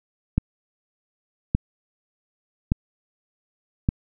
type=click train; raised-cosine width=5 ms; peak=-6 dBFS; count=4; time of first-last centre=0.38-3.889 s; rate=0.855 Hz; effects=none